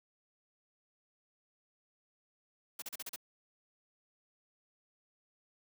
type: noise bursts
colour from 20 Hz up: white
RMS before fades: -42 dBFS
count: 6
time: 2.79-3.161 s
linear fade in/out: 5 ms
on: 31 ms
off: 37 ms
effects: high-pass 200 Hz 12 dB/octave